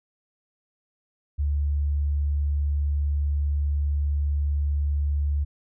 sine tone, 72.4 Hz, D2, 24 cents flat, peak -21 dBFS, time 1.38-5.45 s, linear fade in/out 20 ms, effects none

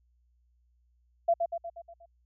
sine tone with echo, 679 Hz, F5, 49 cents flat, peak -20 dBFS, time 1.28-1.34 s, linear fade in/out 10 ms, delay 120 ms, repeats 6, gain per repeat -5 dB, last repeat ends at 2.06 s, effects added 60 Hz sine -65 dBFS peak until 2.25 s

